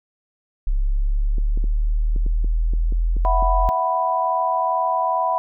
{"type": "linear sweep", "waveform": "sine", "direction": "up", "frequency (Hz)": [34.01, 43.65], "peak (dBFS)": -16, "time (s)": [0.67, 3.69], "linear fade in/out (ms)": 0}
{"type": "clicks", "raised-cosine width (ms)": 3, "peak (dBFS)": -21, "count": 10, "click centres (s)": [1.383, 1.575, 1.641, 2.162, 2.264, 2.445, 2.736, 2.924, 3.167, 3.426]}
{"type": "chord", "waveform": "sine", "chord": "E suspended second", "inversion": "none", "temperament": "just", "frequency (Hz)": [659.3, 741.7, 988.9], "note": ["E5", "F#5", "B5"], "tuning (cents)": [0, 4, 2], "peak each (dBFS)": [-24, -23, -20], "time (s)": [3.25, 5.38], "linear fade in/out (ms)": 0}
{"effects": []}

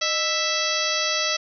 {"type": "harmonic tone with a mistuned harmonic", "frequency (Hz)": 659.3, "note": "E5", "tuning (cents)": 0, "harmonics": [1, 2, 3, 4, 5, 6, 7, 8, 9], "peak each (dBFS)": [-30, -30, -30, -30, -30, -30, -30, -30, -30], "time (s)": [0.01, 1.37], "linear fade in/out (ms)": 10, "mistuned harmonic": 1, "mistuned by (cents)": -120, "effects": []}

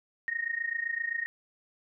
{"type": "tone with amplitude modulation", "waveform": "sine", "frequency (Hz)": 1859, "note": "A#6", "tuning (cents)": -5, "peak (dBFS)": -26, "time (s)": [0.28, 1.26], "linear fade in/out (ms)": 0, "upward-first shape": "sine", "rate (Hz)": 27.7, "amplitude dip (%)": 85, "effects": []}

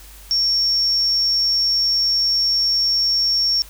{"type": "tone", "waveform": "sine", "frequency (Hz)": 5490, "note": "F8", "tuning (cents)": -31, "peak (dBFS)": -15, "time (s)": [0.31, 3.62], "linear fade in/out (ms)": 0, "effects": ["added 50 Hz sine -41 dBFS peak until 3.69 s", "white hiss -44 dBFS RMS until 3.69 s"]}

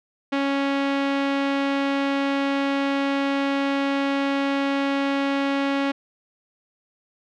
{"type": "tone with low-pass filter", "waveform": "sawtooth", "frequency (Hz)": 277.2, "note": "C#4", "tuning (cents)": 0, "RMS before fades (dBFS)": -23, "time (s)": [0.32, 5.92], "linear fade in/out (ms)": 10, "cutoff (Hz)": 3000, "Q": 1.2, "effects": []}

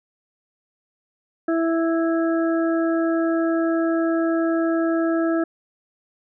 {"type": "harmonic tone", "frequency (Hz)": 329.6, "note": "E4", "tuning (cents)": 0, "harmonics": [1, 2, 4, 5], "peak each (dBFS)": [-19, -25, -31, -33], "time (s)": [1.48, 5.44], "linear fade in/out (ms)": 5, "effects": []}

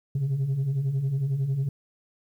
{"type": "beating tone pair", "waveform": "sine", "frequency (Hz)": [127.7, 138.7], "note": ["C3", "C#3"], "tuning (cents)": [-42, 1], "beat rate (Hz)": 11, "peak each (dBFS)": [-29, -22], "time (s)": [0.15, 1.69], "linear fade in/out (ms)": 5, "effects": ["tanh soft clip ceiling -21 dBFS", "10-bit"]}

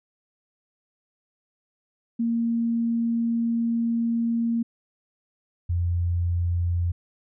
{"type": "tone pair in turn", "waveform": "sine", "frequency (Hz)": [231.8, 86.83], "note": ["A#3", "F2"], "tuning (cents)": [-10, -9], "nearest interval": "octave + perfect fourth", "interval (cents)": 1699, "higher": "first", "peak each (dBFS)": -21, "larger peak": "neither", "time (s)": [[2.19, 4.63], [5.69, 6.92]], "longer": "first", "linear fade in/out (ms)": 10, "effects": []}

